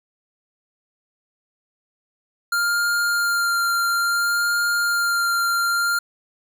square tone with vibrato, 1396.9 Hz, F6, in tune, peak -19 dBFS, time 2.52-5.99 s, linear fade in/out 5 ms, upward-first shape sine, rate 0.59 Hz, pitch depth 13 cents each way, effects none

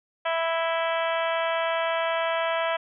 harmonic tone with a mistuned harmonic, 329.6 Hz, E4, in tune, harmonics 2 / 3 / 4 / 5 / 6 / 7 / 8 / 9 / 10, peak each -26 / -30 / -32 / -34 / -36 / -37 / -38 / -39 / -40 dBFS, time 0.25-2.77 s, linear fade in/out 10 ms, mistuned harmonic 9, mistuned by +47 cents, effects none

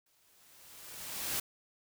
white noise with exponential growth, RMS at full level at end -33 dBFS, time 0.06-1.4 s, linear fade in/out 5 ms, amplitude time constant 290 ms, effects none

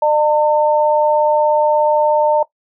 sine tone pair together, 603 / 904.2 Hz, D5 / A5, +46 / +47 cents, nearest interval perfect fifth, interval 701 cents, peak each -13 dBFS, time 0.02-2.43 s, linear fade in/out 5 ms, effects noise-tail reverb RT60 0.1 s tail -18 dB re dry

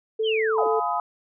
sine tone, 440 Hz, A4, in tune, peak -21 dBFS, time 0.19-0.8 s, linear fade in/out 10 ms
sine linear sweep, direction down, 3322 to 208.8 Hz, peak -25 dBFS, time 0.23-0.68 s, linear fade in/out 50 ms
sine chord, F half-diminished seventh, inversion none, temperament just, 698.5 / 838.1 / 1005.8 / 1257.2 Hz, F5 / Ab5 / Cb6 / Eb6, 0 / +16 / +31 / +18 cents, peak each -28 dBFS, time 0.58-1 s, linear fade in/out 2 ms
effects none

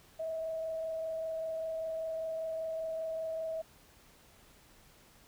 sine tone with frequency modulation, 645 Hz, E5, 38 cents flat, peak -34 dBFS, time 0.19-3.62 s, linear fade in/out 10 ms, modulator 25.1 Hz, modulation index 0.3, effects pink hiss -61 dBFS RMS until 5.27 s

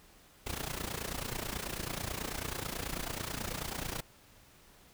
pink noise with amplitude modulation, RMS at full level -35 dBFS, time 0.46-4.01 s, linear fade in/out 10 ms, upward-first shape sine, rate 29.2 Hz, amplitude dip 80%, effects pink hiss -60 dBFS RMS until 4.93 s

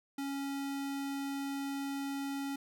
square tone, 277.2 Hz, C#4, in tune, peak -36 dBFS, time 0.18-2.56 s, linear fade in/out 5 ms, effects none

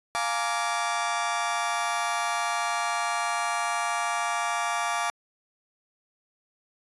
30% pulse chord, Bb dominant seventh, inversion second, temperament just, 699.2 / 839.1 / 932.3 / 1165.4 Hz, F5 / Ab5 / Bb5 / D6, +2 / +18 / 0 / -14 cents, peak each -28 / -30 / -31 / -27 dBFS, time 0.15-5.1 s, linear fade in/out 0 ms, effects resampled to 24000 Hz

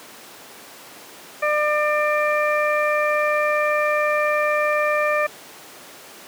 harmonic tone with a mistuned harmonic, 600 Hz, D5, 37 cents sharp, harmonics 1 / 2 / 3 / 4, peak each -20 / -23 / -25 / -26 dBFS, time 1.42-5.27 s, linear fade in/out 10 ms, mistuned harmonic 4, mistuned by -20 cents, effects pink hiss -41 dBFS RMS until 6.27 s + high-pass 300 Hz 12 dB/octave

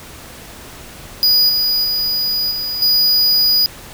square tone with level steps, 4920 Hz, D#8, 20 cents flat, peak -10 / -14 / -16 / -20 / -11 dBFS, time 1.23-3.66 s, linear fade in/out 0 ms, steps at 1.49 / 1.84 / 2.51 / 2.82 s, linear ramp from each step 2 ms, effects pink hiss -36 dBFS RMS until 3.93 s

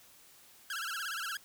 sawtooth tone with vibrato, 1480 Hz, F#6, in tune, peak -32 dBFS, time 0.7-1.37 s, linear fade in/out 2 ms, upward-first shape sine, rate 17 Hz, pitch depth 210 cents each way, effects white hiss -59 dBFS RMS until 1.44 s

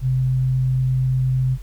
sine tone, 129.5 Hz, C3, 17 cents flat, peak -16 dBFS, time 0.01-1.58 s, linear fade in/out 50 ms, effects added 46 Hz sine -31 dBFS peak until 1.62 s + pink hiss -52 dBFS RMS until 1.62 s

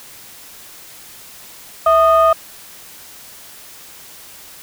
sine tone pair together, 654 / 1234.6 Hz, E5 / D#6, -14 / -14 cents, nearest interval major seventh, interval 1100 cents, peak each -10 dBFS, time 1.86-2.33 s, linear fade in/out 5 ms, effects tanh soft clip ceiling -4 dBFS + white hiss -39 dBFS RMS until 4.62 s

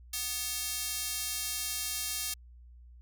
square tone with high-pass filter, 246.9 Hz, B3, in tune, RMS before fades -35 dBFS, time 0.13-2.34 s, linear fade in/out 5 ms, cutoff 4900 Hz, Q 0.62, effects added 60 Hz sine -50 dBFS peak until 3.01 s

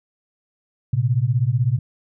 sine beating tone pair, 114.7 / 130.7 Hz, A#2 / C3, -28 / -1 cents, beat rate 16 Hz, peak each -19 dBFS, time 0.93-1.79 s, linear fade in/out 5 ms, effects none

